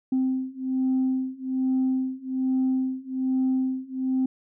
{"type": "beating tone pair", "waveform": "sine", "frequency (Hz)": [259.8, 261], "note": ["C4", "C4"], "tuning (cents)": [-12, -4], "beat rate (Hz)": 1.2, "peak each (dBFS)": [-25, -24], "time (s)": [0.12, 4.26], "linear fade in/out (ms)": 5, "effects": ["tanh soft clip ceiling -17 dBFS"]}